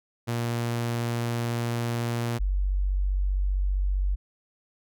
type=tone pair in turn; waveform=sawtooth / sine; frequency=118 / 47.63 Hz; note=A#2 / G1; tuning=+22 / -49 cents; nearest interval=octave + major third; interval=1571 cents; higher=first; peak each=-22 dBFS; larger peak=neither; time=0.27-2.39 / 2.39-4.16 s; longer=first; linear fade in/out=20 ms; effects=none